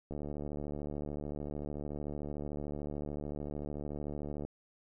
click train, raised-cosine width 2 ms, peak -27 dBFS, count 320, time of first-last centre 0.11-4.45 s, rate 73.5 Hz, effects none

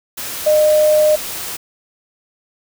sine tone in noise, 610 Hz, D#5, 34 cents flat, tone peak -9 dBFS, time 0.46-1.16 s, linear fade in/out 10 ms, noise white, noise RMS -26 dBFS, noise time 0.17-1.57 s, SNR +14 dB, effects none

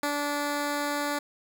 10% pulse tone with ADSR envelope, 290.2 Hz, D4, 21 cents flat, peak -17 dBFS, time 0.03-1.19 s, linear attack 3 ms, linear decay 84 ms, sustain -2 dB, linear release 7 ms, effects none

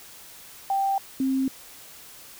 sine tone pair in turn, 784 / 265.7 Hz, G5 / C4, 0 / +27 cents, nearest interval octave + perfect fifth, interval 1873 cents, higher first, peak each -21 dBFS, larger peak neither, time 0.7-0.98 / 1.2-1.48 s, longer neither, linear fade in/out 2 ms, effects white hiss -46 dBFS RMS until 2.39 s

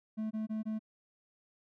triangle tone bursts, 217.7 Hz, A3, 18 cents flat, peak -31 dBFS, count 4, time 0.17-0.793 s, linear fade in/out 20 ms, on 140 ms, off 21 ms, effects none

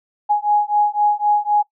sine beating tone pair, 830.6 / 834.5 Hz, G#5 / G#5, 0 / +8 cents, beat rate 3.9 Hz, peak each -17 dBFS, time 0.29-1.63 s, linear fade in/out 20 ms, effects noise-tail reverb RT60 0.1 s tail -20 dB re dry

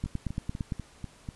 two click trains, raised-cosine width 5 ms, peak -23 / -18 dBFS, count 6 / 7, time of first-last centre 0.06-1.289 / 0.04-0.722 s, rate 4.07 / 8.8 Hz, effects pink hiss -56 dBFS RMS until 1.35 s + resampled to 24000 Hz

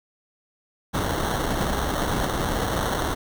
pink noise with sample-and-hold, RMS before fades -25 dBFS, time 0.93-3.15 s, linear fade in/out 20 ms, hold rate 2450 Hz, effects none

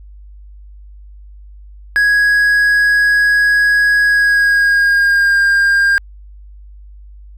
triangle tone with pitch glide, 1661.2 to 1605.5 Hz, G#6 to G6, 0 to +41 cents, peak -7 dBFS, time 1.96-5.98 s, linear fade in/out 0 ms, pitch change -59 cents, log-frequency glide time 4.04-5.4 s, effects added 50 Hz sine -34 dBFS peak until 7.37 s

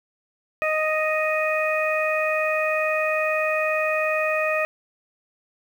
harmonic tone, 622.3 Hz, D#5, in tune, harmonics 1 / 2 / 3 / 4, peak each -23 / -28 / -28 / -26 dBFS, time 0.62-4.65 s, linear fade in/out 0 ms, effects 8-bit

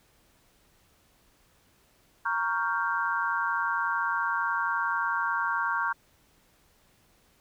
sine chord, G half-diminished seventh, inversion first, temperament equal with one note detuned, 932.3 / 1115.8 / 1396.9 / 1568 Hz, Bb5 / Db6 / F6 / G6, 0 / +11 / 0 / 0 cents, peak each -31 dBFS, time 2.25-5.93 s, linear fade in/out 10 ms, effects pink hiss -64 dBFS RMS until 7.4 s

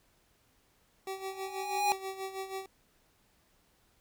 25% pulse tone with tremolo, 383.9 Hz, G4, 36 cents flat, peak -31 dBFS, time 1.07-2.66 s, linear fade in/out 2 ms, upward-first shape sine, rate 6.2 Hz, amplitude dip 70%
square tone with exponential growth, 821 Hz, G#5, 20 cents flat, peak -24 dBFS, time 1.13-1.92 s, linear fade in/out 0 ms, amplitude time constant 170 ms
effects pink hiss -69 dBFS RMS until 4 s

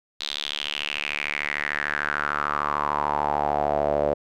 sawtooth tone with band-pass filter sweep, 73.42 Hz, D2, in tune, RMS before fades -26 dBFS, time 0.2-4.14 s, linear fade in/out 10 ms, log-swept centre 3900 to 560 Hz, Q 5.2, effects none

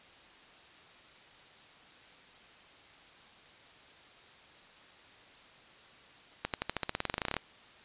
accelerating click train, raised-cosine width 0.3 ms, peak -15 dBFS, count 19, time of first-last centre 6.45-7.367 s, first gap 88 ms, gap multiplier 0.93, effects white hiss -56 dBFS RMS until 7.84 s + resampled to 8000 Hz

